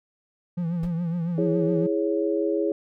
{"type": "tone with vibrato", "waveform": "triangle", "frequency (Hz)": 170, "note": "F3", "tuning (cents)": -46, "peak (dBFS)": -22, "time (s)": [0.57, 1.87], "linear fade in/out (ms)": 10, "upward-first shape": "triangle", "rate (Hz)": 7.2, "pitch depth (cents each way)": 90}
{"type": "noise with exponential decay", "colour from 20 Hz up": "brown", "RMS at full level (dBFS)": -28, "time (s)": [0.83, 0.94], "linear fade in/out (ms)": 2, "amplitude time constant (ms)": 23}
{"type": "chord", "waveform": "sine", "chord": "C# minor", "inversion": "first", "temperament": "equal", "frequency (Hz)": [329.6, 415.3, 554.4], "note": ["E4", "G#4", "C#5"], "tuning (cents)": [0, 0, 0], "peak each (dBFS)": [-25, -25, -28], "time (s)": [1.38, 2.72], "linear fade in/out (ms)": 2}
{"effects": []}